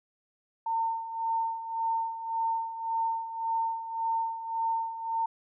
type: tone with tremolo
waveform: sine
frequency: 907 Hz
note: A#5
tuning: 48 cents flat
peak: -25 dBFS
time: 0.66-5.26 s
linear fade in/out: 5 ms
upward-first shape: sine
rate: 1.8 Hz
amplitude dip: 70%
effects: none